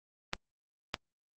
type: clicks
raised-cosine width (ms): 0.2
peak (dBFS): -13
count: 2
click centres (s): 0.334 / 0.942
effects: Opus 32 kbps